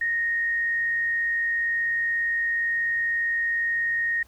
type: tone with frequency modulation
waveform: sine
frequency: 1859 Hz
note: A#6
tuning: 5 cents flat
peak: -22 dBFS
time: 0.01-4.23 s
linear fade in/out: 5 ms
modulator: 76.9 Hz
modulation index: 0.28
effects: added 60 Hz sine -55 dBFS peak until 4.27 s + pink hiss -59 dBFS RMS until 4.27 s